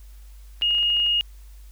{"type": "clicks", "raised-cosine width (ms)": 0.3, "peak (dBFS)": -26, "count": 9, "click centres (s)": [0.613, 0.708, 0.749, 0.783, 0.829, 0.902, 0.968, 1, 1.064]}
{"type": "tone", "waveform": "sine", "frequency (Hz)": 2860, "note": "F7", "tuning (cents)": 41, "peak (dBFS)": -18, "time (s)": [0.62, 1.21], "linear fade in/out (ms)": 0}
{"effects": ["added 50 Hz sine -41 dBFS peak until 1.71 s", "white hiss -58 dBFS RMS until 1.71 s"]}